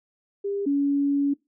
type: tone pair in turn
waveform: sine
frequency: 400.6 / 282.3 Hz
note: G4 / C#4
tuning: +38 / +32 cents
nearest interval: tritone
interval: 606 cents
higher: first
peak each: -25 / -19 dBFS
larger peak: second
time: 0.44-0.66 / 0.66-1.34 s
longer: second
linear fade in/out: 10 ms
effects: noise-tail reverb RT60 0.2 s tail -21 dB re dry